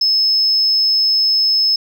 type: tone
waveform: sine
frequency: 5200 Hz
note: E8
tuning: 24 cents flat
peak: -10 dBFS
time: 0.01-1.76 s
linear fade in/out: 5 ms
effects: tanh soft clip ceiling -8 dBFS